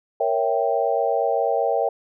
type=chord; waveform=sine; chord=A# diminished seventh; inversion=none; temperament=equal; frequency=466.2 / 554.4 / 659.3 / 784 Hz; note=A#4 / C#5 / E5 / G5; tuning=0 / 0 / 0 / 0 cents; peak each=-24 dBFS; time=0.2-1.89 s; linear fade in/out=5 ms; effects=none